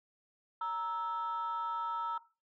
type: tone pair together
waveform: sine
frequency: 932.3 / 1313.9 Hz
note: A#5 / E6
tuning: 0 / -6 cents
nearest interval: tritone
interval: 594 cents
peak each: -35 / -34 dBFS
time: 0.61-2.18 s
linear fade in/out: 5 ms
effects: noise-tail reverb RT60 0.3 s tail -18 dB re dry + tanh soft clip ceiling -29 dBFS